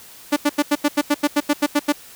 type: tone bursts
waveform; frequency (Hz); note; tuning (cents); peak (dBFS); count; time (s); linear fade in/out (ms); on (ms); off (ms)
sawtooth; 292.2; D4; -9; -10; 13; 0.32-1.925; 10; 45; 85
effects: white hiss -43 dBFS RMS until 2.15 s